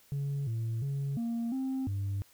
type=tone with pitch steps; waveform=sine; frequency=140.6 / 113.6 / 139.2 / 232.5 / 264 / 98.9 Hz; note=C#3 / A#2 / C#3 / A#3 / C4 / G2; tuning=+25 / -44 / +8 / -4 / +16 / +16 cents; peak=-28 dBFS; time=0.12-2.22 s; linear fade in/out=0 ms; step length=350 ms; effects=tanh soft clip ceiling -29 dBFS + white hiss -62 dBFS RMS until 2.33 s